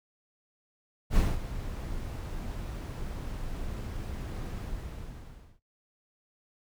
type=noise with ADSR envelope; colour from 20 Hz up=brown; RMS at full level=-23 dBFS; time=1.1-5.6 s; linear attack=64 ms; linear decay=210 ms; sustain=-13 dB; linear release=1000 ms; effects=noise-tail reverb RT60 0.2 s tail -21 dB re dry